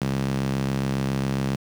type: tone with high-pass filter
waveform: sawtooth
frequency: 67.3 Hz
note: C2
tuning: 49 cents sharp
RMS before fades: -25 dBFS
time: 0.01-1.56 s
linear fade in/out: 5 ms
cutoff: 160 Hz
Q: 2.6
effects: low-pass 7000 Hz 12 dB/octave + 7-bit